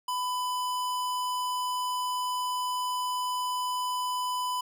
square tone, 999 Hz, B5, 20 cents sharp, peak -29 dBFS, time 0.08-4.61 s, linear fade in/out 5 ms, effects none

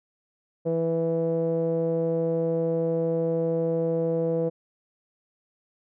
sawtooth tone with low-pass filter, 164.81 Hz, E3, in tune, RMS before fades -25 dBFS, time 0.65-4.5 s, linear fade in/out 20 ms, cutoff 530 Hz, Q 7.7, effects none

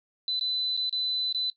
sine tone with dropouts, 4010 Hz, B7, 26 cents sharp, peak -26 dBFS, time 0.28-1.5 s, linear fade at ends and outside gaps 1 ms, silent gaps 0.395-0.41 / 0.767-0.774 / 0.895-0.927 / 1.326-1.347 s, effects noise-tail reverb RT60 0.1 s tail -17 dB re dry

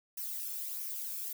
violet noise with flanger, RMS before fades -39 dBFS, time 0.17-1.33 s, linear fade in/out 5 ms, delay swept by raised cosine 0.25 to 1.05 ms, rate 1.5 Hz, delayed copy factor -0.5, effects none

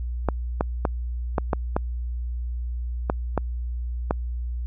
clicks, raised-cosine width 1 ms, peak -7 dBFS, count 9, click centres 0.287 / 0.609 / 0.852 / 1.382 / 1.532 / 1.765 / 3.099 / 3.377 / 4.109 s, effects added 60 Hz sine -26 dBFS peak until 4.66 s

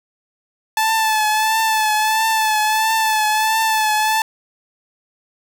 sawtooth tone with vibrato, 872 Hz, A5, 16 cents flat, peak -11 dBFS, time 0.77-4.22 s, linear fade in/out 2 ms, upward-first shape triangle, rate 1.5 Hz, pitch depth 42 cents each way, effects none

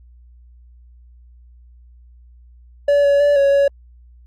triangle tone with pitch steps, 573 / 566 / 578 / 557 / 561 Hz, D5 / C#5 / D5 / C#5 / C#5, -43 / +36 / -28 / +8 / +21 cents, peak -9 dBFS, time 2.88-3.68 s, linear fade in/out 5 ms, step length 160 ms, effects added 60 Hz sine -43 dBFS peak until 4.26 s + Opus 48 kbps

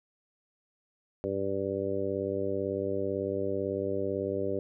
harmonic tone, 98 Hz, G2, in tune, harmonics 1 / 2 / 3 / 4 / 5 / 6, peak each -40 / -40 / -37 / -33 / -34 / -36 dBFS, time 1.24-4.59 s, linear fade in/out 0 ms, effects none

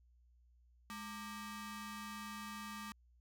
sawtooth ring-modulated tone, 698.5 Hz, F5, in tune, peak -38 dBFS, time 0.9-2.92 s, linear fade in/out 0 ms, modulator 488 Hz, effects added 60 Hz sine -65 dBFS peak until 3.2 s

